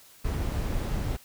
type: noise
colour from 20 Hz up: brown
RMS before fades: -29 dBFS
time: 0.24-1.17 s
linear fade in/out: 10 ms
effects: white hiss -54 dBFS RMS until 1.24 s